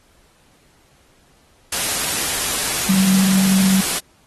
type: tone in noise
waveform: sine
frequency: 191.1 Hz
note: G3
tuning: 44 cents flat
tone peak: -13 dBFS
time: 2.89-3.81 s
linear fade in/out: 5 ms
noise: white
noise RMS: -21 dBFS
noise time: 1.72-3.99 s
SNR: +5 dB
effects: pink hiss -56 dBFS RMS until 4.26 s + AAC 32 kbps